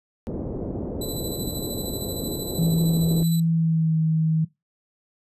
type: low-pass noise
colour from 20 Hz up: white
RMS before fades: -30 dBFS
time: 0.27-3.23 s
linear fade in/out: 0 ms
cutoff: 470 Hz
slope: 24 dB/octave
type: tone with tremolo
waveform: 5% pulse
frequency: 3987 Hz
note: B7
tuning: 16 cents sharp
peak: -22 dBFS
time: 1.01-3.4 s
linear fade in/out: 5 ms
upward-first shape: square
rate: 13 Hz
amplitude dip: 40%
type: tone with pitch glide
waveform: sine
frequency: 164.6 to 159.27 Hz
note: E3 to D#3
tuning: -2 to +41 cents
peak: -18 dBFS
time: 2.58-4.45 s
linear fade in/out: 10 ms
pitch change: -57 cents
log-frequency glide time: 3.49-3.97 s
effects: noise-tail reverb RT60 0.2 s tail -20 dB re dry + resampled to 32000 Hz